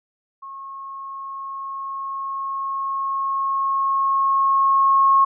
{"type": "tone with level ramp", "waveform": "sine", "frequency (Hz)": 1088, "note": "C#6", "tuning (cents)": -33, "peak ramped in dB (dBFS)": [-33, -11], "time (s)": [0.42, 5.25], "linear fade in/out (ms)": 10, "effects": []}